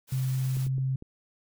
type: noise with tremolo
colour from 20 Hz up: white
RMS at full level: -44 dBFS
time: 0.07-0.69 s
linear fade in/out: 50 ms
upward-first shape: sine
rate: 19 Hz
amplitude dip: 25%
type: tone with pitch glide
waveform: sine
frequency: 130.81 to 132.25 Hz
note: C3 to C3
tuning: 0 to +19 cents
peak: -25 dBFS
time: 0.12-0.96 s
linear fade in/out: 5 ms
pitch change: +19 cents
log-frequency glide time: 0.57-0.7 s
type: clicks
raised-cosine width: 3 ms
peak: -30 dBFS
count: 4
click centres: 0.569 / 0.667 / 0.782 / 1.024 s
effects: none